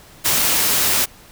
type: noise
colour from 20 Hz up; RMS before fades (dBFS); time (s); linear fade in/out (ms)
white; -17; 0.24-1.06; 20
effects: pink hiss -45 dBFS RMS until 1.31 s